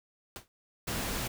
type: noise with exponential decay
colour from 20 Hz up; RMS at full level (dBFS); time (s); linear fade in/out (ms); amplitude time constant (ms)
pink; -39; 0.36-0.48; 0; 26
type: noise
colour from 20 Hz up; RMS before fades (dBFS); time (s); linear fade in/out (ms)
pink; -34; 0.87-1.28; 10
effects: none